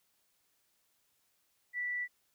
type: tone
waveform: sine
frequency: 1964 Hz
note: B6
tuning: 10 cents flat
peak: -33 dBFS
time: 1.73-2.08 s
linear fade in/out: 50 ms
effects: white hiss -75 dBFS RMS until 2.34 s